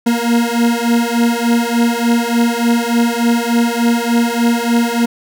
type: beating tone pair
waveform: 40% pulse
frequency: 233.3 / 236.7 Hz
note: A#3 / A#3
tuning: +2 / +27 cents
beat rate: 3.4 Hz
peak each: -14 dBFS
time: 0.06-5.06 s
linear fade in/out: 10 ms
effects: none